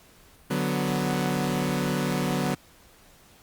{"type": "chord", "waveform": "sawtooth", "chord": "B minor", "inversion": "first", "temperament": "equal", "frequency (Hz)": [146.83, 185, 246.9], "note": ["D3", "F#3", "B3"], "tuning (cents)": [0, 0, 0], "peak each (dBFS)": [-25, -24, -25], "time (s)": [0.5, 2.55], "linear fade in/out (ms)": 10, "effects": ["pink hiss -55 dBFS RMS until 3.42 s", "Opus 48 kbps"]}